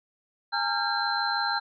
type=tone cluster; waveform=sine; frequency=819 / 905 / 1376 / 1602 / 4106 Hz; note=G#5 / A5 / F6 / G6 / C8; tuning=-24 / +48 / -26 / +37 / -33 cents; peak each=-31 dBFS; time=0.52-1.6 s; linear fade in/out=20 ms; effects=none